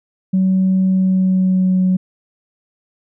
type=tone with pitch glide; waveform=sine; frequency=188.3 to 185.17 Hz; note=F#3 to F#3; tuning=+31 to +2 cents; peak=-10 dBFS; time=0.33-1.97 s; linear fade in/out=10 ms; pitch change=-29 cents; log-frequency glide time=0.87-1.83 s; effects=tanh soft clip ceiling -8 dBFS